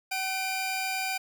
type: tone pair together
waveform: sawtooth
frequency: 760 / 2392 Hz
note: F#5 / D7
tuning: +46 / +31 cents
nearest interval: octave + minor sixth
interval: 1985 cents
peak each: -28 dBFS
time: 0.11-1.18 s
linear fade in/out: 10 ms
effects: none